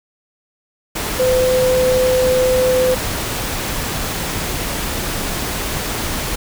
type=tone in noise; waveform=sine; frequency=510 Hz; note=C5; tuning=44 cents flat; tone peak=-12 dBFS; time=1.19-2.95 s; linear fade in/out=10 ms; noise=pink; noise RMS=-22 dBFS; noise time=0.95-6.36 s; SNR=+7 dB; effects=none